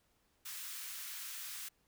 white high-pass noise, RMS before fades -45 dBFS, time 0.45-1.69 s, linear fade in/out 10 ms, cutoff 1200 Hz, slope 24 dB/octave, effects pink hiss -75 dBFS RMS until 1.87 s

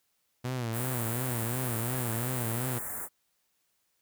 sawtooth tone with vibrato, 120.8 Hz, B2, 38 cents flat, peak -27 dBFS, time 0.44-2.79 s, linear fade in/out 10 ms, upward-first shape sine, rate 2.8 Hz, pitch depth 120 cents each way
white band-stop noise, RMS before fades -37 dBFS, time 0.72-3.09 s, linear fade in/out 50 ms, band 1900 to 7600 Hz, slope 48 dB/octave
effects white hiss -75 dBFS RMS until 4.01 s

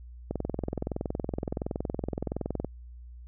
click train, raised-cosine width 2 ms, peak -17 dBFS, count 51, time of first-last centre 0.31-2.646 s, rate 21.4 Hz, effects added 60 Hz sine -43 dBFS peak until 3.27 s

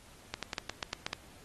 clicks, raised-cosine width 0.2 ms, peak -16 dBFS, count 9, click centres 0.34 / 0.427 / 0.532 / 0.582 / 0.696 / 0.828 / 0.931 / 1.065 / 1.131 s, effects pink hiss -57 dBFS RMS until 1.44 s + AAC 32 kbps

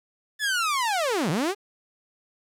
sawtooth linear two-way sweep, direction down then up, 1760 to 139.2 to 424.6 Hz, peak -19 dBFS, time 0.39-1.55 s, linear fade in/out 50 ms, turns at 1.3 s, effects low-pass 11000 Hz 12 dB/octave + 9-bit

